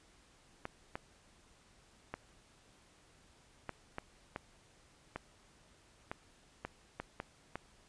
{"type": "clicks", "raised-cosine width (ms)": 0.5, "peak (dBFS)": -24, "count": 12, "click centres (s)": [0.654, 0.955, 2.14, 3.693, 3.984, 4.361, 5.16, 6.115, 6.65, 7, 7.201, 7.556], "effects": ["pink hiss -65 dBFS RMS until 7.88 s", "resampled to 22050 Hz"]}